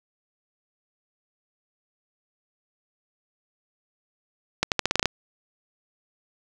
accelerating click train, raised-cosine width 0.2 ms, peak -3 dBFS, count 9, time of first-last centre 4.63-5.057 s, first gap 88 ms, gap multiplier 0.85, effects none

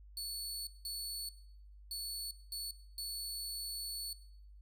sawtooth tone bursts at uneven times, 4435 Hz, C#8, in tune, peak -36 dBFS, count 5, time 0.17-0.67 / 0.85-1.29 / 1.91-2.31 / 2.52-2.71 / 2.98-4.13 s, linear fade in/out 2 ms, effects noise-tail reverb RT60 0.8 s tail -19 dB re dry + added 50 Hz sine -53 dBFS peak until 4.61 s

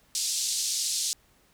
pink band-pass noise, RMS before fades -29 dBFS, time 0.15-1.13 s, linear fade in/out 0 ms, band 4300 to 9200 Hz, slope 24 dB/octave, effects pink hiss -63 dBFS RMS until 1.53 s

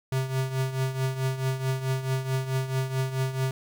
square tone with tremolo, 131.8 Hz, C3, 13 cents sharp, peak -23 dBFS, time 0.12-3.51 s, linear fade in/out 2 ms, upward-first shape triangle, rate 4.6 Hz, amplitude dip 75%, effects 10-bit

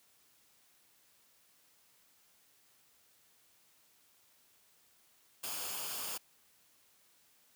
white noise with comb filter, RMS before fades -40 dBFS, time 5.43-6.18 s, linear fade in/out 10 ms, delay 0.51 ms, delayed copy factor -0.5, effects white hiss -68 dBFS RMS until 7.55 s + high-pass 60 Hz 12 dB/octave

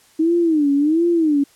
sine tone with vibrato, 311.1 Hz, D#4, in tune, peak -13 dBFS, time 0.19-1.44 s, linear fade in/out 10 ms, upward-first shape sine, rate 1.4 Hz, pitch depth 180 cents each way, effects white hiss -53 dBFS RMS until 1.55 s + low-pass 11000 Hz 12 dB/octave

